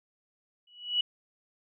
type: tone with exponential growth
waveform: sine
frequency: 2936 Hz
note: F#7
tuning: 14 cents flat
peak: -21 dBFS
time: 0.67-1.01 s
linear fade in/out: 5 ms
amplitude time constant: 73 ms
effects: none

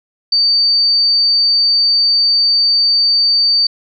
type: tone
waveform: sine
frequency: 4600 Hz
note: D8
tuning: 37 cents flat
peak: -9 dBFS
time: 0.32-3.67 s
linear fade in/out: 5 ms
effects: none

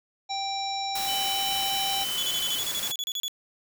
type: harmonic tone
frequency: 784 Hz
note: G5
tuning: in tune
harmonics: 1 / 3 / 5 / 7 / 9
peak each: -30 / -41 / -33 / -37 / -45 dBFS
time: 0.29-2.05 s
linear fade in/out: 20 ms
type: noise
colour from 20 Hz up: white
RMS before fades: -33 dBFS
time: 0.95-2.92 s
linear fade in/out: 5 ms
type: tone with pitch glide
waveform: sine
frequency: 3016 to 3048 Hz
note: F#7 to G7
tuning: +32 to -49 cents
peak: -29 dBFS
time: 1.07-2.6 s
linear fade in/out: 20 ms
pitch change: +19 cents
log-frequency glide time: 1.34-2.42 s
type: tone bursts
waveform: 35% pulse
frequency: 3399 Hz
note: G#7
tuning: 39 cents sharp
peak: -26 dBFS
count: 14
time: 2.18-3.281 s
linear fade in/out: 0 ms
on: 48 ms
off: 33 ms
effects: none

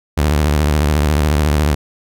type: tone with vibrato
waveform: sawtooth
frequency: 74.6 Hz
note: D2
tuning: 28 cents sharp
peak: -8 dBFS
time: 0.17-1.75 s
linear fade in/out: 10 ms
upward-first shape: sine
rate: 14 Hz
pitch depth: 120 cents each way
effects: none

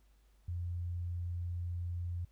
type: tone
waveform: sine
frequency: 87.31 Hz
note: F2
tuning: in tune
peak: -35 dBFS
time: 0.48-2.25 s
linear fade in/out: 5 ms
effects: added 51 Hz sine -63 dBFS peak until 2.31 s + pink hiss -75 dBFS RMS until 2.31 s

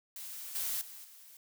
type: noise with level steps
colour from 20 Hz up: blue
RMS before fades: -44 / -35 / -49 / -55 dBFS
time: 0.16-1.37 s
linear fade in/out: 2 ms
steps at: 0.55 / 0.81 / 1.04 s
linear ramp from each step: 5 ms
effects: none

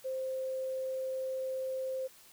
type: tone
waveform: sine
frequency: 523.3 Hz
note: C5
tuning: in tune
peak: -33 dBFS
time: 0.04-2.08 s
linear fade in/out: 20 ms
effects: white hiss -58 dBFS RMS until 2.32 s

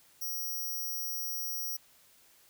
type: tone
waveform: 5% pulse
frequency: 5700 Hz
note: F8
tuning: 34 cents sharp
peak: -28 dBFS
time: 0.21-1.77 s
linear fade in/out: 10 ms
effects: white hiss -62 dBFS RMS until 2.49 s

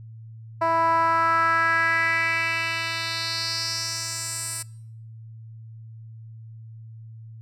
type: tone with band-pass filter sweep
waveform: 10% pulse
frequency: 329.6 Hz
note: E4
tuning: in tune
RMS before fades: -24 dBFS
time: 0.61-4.63 s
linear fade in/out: 10 ms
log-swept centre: 830 to 9200 Hz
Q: 3.1
effects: noise-tail reverb RT60 0.7 s tail -24 dB re dry + added 112 Hz sine -39 dBFS peak until 7.41 s

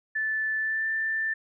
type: tone with pitch glide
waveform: sine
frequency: 1752 to 1775.4 Hz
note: A6 to A6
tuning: -8 to +15 cents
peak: -25 dBFS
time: 0.15-1.34 s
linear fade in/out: 10 ms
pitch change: +23 cents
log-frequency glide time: 0.58-0.88 s
effects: none

